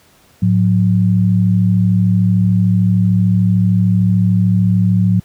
sine tone pair together, 107.8 / 181.18 Hz, A2 / F#3, -35 / -36 cents, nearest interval major sixth, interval 899 cents, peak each -12 dBFS, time 0.42-5.2 s, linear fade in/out 5 ms, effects pink hiss -50 dBFS RMS until 5.24 s + high-pass 60 Hz 12 dB/octave

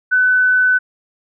sine tone, 1504 Hz, F#6, 28 cents sharp, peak -10 dBFS, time 0.11-0.79 s, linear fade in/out 20 ms, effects none

